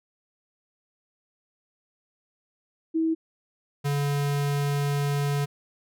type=tone pair in turn; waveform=sine / square; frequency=323.3 / 142.94 Hz; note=E4 / D3; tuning=-34 / -47 cents; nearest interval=octave + major second; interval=1413 cents; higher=first; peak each=-21 / -24 dBFS; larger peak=first; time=2.94-3.15 / 3.84-5.46 s; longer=second; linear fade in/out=20 ms; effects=none